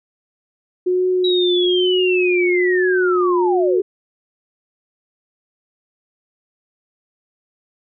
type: tone with vibrato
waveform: sine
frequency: 362.1 Hz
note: F#4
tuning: 37 cents flat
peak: -14 dBFS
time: 0.86-3.81 s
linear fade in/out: 10 ms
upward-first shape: triangle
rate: 1.1 Hz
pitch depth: 31 cents each way
type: linear sweep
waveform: sine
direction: down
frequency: 3886 to 387.8 Hz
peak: -19 dBFS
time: 1.24-3.82 s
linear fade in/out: 5 ms
effects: none